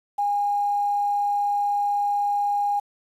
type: tone with quantisation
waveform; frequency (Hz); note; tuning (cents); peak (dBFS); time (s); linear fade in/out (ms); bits
sine; 816; G#5; -31; -20; 0.18-2.8; 10; 8
effects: resampled to 32000 Hz